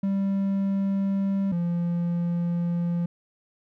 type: tone pair in turn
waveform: triangle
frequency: 196 / 172.36 Hz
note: G3 / F3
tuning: 0 / -22 cents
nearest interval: major second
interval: 222 cents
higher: first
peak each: -20 / -21 dBFS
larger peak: first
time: 0.03-1.52 / 1.52-3.06 s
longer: second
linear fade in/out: 5 ms
effects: none